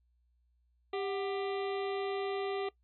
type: harmonic tone with a mistuned harmonic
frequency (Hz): 396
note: G4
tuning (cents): +18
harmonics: 1 / 2 / 3 / 5 / 6 / 7 / 8 / 9 / 10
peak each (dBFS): -34 / -40 / -44 / -48 / -50 / -51 / -52 / -53 / -54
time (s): 0.93-2.69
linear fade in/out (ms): 5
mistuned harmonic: 2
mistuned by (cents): -100
effects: noise-tail reverb RT60 0.1 s tail -20 dB re dry + added 60 Hz sine -69 dBFS peak until 2.83 s